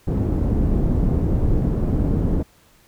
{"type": "low-pass noise", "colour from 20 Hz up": "pink", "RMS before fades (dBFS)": -19, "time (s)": [0.07, 2.43], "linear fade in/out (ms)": 10, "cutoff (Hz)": 300, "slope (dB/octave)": 12, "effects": ["pink hiss -55 dBFS RMS until 2.87 s"]}